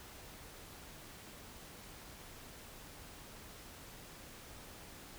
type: silence
effects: pink hiss -53 dBFS RMS until 5.18 s